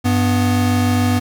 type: tone pair together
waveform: square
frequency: 97.98 / 246.9 Hz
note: G2 / B3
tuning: 0 / 0 cents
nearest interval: octave + major third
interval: 1600 cents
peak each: -17 dBFS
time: 0.04-1.2 s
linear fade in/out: 20 ms
effects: none